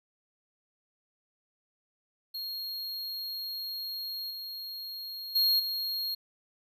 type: tone with level steps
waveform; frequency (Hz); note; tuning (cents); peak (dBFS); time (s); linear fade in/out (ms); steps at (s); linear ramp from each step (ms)
square; 4264; C8; +32; -35 / -38 / -23 / -31; 2.34-6.15; 10; 4.3 / 5.35 / 5.59; 10
effects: none